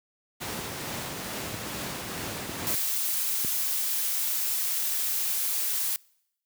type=noise with tremolo; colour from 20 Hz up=pink; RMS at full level=-33 dBFS; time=0.4-2.76 s; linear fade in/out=20 ms; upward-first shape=triangle; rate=2.3 Hz; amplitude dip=25%
type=click train; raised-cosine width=3 ms; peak=-22 dBFS; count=4; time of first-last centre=0.59-3.447 s; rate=1.05 Hz
type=noise; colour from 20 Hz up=blue; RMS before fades=-28 dBFS; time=2.67-5.96 s; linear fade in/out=0 ms
effects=noise-tail reverb RT60 0.8 s tail -26 dB re dry + high-pass 100 Hz 12 dB/octave